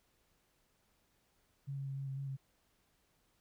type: tone with pitch steps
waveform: sine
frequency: 138.6 / 137.4 / 136.1 / 137.3 / 134.6 / 138.2 / 135 Hz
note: C#3 / C#3 / C#3 / C#3 / C3 / C#3 / C#3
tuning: 0 / -15 / -31 / -16 / +49 / -5 / -45 cents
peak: -38 dBFS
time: 1.67-2.37 s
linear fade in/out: 20 ms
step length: 100 ms
effects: pink hiss -75 dBFS RMS until 3.4 s